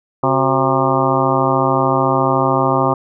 harmonic tone with a mistuned harmonic, 133.7 Hz, C3, 38 cents sharp, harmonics 1 / 2 / 3 / 4 / 5 / 6 / 7 / 8 / 9, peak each -21 / -21 / -21 / -21 / -21 / -21 / -21 / -21 / -21 dBFS, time 0.23-2.94 s, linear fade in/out 5 ms, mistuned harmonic 3, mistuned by -100 cents, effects none

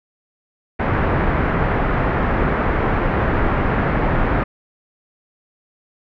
pink low-pass noise, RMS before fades -18 dBFS, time 0.79-4.44 s, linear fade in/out 10 ms, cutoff 1900 Hz, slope 24 dB/octave, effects none

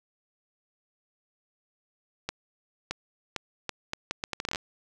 accelerating click train, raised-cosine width 0.2 ms, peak -13 dBFS, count 15, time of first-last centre 2.29-4.558 s, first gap 620 ms, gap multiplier 0.73, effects none

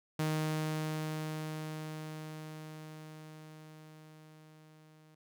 sawtooth tone with level ramp, 155.56 Hz, D#3, in tune, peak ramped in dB -26 to -55 dBFS, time 0.19-5.15 s, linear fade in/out 5 ms, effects none

